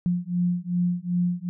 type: beating tone pair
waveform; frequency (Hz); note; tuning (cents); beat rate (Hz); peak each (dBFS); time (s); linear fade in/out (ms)
sine; 175.5 / 178.1; F3 / F3; +9 / +34; 2.6; -25; 0.06-1.49; 0
effects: none